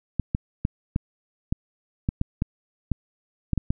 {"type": "clicks", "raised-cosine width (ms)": 5, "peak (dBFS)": -10, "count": 12, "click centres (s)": [0.197, 0.349, 0.651, 0.961, 1.525, 2.089, 2.214, 2.421, 2.917, 3.533, 3.577, 3.705], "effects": []}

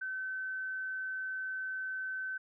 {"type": "tone", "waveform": "sine", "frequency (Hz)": 1529, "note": "G6", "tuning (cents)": -44, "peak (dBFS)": -35, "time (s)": [0.01, 2.38], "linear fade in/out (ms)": 10, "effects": []}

